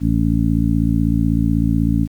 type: harmonic tone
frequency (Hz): 56.1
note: A1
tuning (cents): +34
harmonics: 1 / 2 / 3 / 4 / 5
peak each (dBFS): -20 / -20 / -20 / -20 / -20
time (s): 0-2.08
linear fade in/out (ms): 50
effects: 8-bit